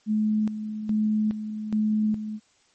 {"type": "tone with tremolo", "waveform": "sine", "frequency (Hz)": 214.3, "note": "A3", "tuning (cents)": -45, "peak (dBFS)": -20, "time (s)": [0.06, 2.4], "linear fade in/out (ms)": 50, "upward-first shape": "square", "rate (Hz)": 1.2, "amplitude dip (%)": 65, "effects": ["white hiss -63 dBFS RMS until 2.74 s", "MP3 32 kbps"]}